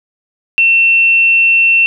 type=tone; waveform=sine; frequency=2700 Hz; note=E7; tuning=41 cents sharp; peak=-6 dBFS; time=0.58-1.86 s; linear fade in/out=0 ms; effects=none